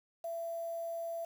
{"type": "tone with quantisation", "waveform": "sine", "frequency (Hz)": 670, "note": "E5", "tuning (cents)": 28, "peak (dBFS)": -36, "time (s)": [0.24, 1.25], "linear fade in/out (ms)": 5, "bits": 9, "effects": []}